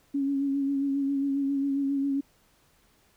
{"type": "tone with vibrato", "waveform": "sine", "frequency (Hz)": 277.2, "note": "C#4", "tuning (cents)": 0, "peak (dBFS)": -24, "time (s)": [0.14, 2.21], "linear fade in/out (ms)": 10, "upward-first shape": "sine", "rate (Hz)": 7.4, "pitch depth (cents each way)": 30, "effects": ["pink hiss -64 dBFS RMS until 3.16 s"]}